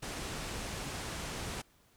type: low-pass noise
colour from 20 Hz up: pink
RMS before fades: -40 dBFS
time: 0.02-1.62 s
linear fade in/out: 10 ms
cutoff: 10000 Hz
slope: 24 dB/octave
effects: pink hiss -67 dBFS RMS until 1.96 s